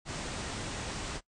pink low-pass noise, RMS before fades -38 dBFS, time 0.05-1.21 s, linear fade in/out 50 ms, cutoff 9000 Hz, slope 96 dB/octave, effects noise-tail reverb RT60 0.1 s tail -19 dB re dry

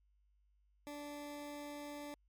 20% pulse tone, 291.6 Hz, D4, 12 cents flat, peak -40 dBFS, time 0.87-2.14 s, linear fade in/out 0 ms, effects added 50 Hz sine -70 dBFS peak until 2.28 s + MP3 96 kbps

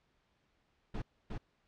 brown noise with echo, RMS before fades -38 dBFS, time 0.94-1.02 s, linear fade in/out 5 ms, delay 360 ms, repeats 1, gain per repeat -2 dB, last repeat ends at 1.38 s, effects pink hiss -75 dBFS RMS until 1.67 s + low-pass 4000 Hz 12 dB/octave

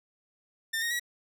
sawtooth tone with pitch steps, 1803 / 1863 / 1923 Hz, A6 / A#6 / B6, +42 / -2 / -47 cents, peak -25 dBFS, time 0.73-0.997 s, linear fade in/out 10 ms, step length 89 ms, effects none

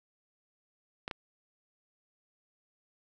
clicks, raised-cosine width 0.3 ms, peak -20 dBFS, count 2, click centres 1.079 / 1.112 s, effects none

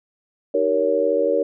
sine chord, Eb dominant seventh, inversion none, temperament just, 311.1 / 388.9 / 466.7 / 560 Hz, Eb4 / G4 / Bb4 / Db5, 0 / -14 / +2 / +18 cents, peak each -26 / -25 / -20 / -20 dBFS, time 0.54-1.43 s, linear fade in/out 5 ms, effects none

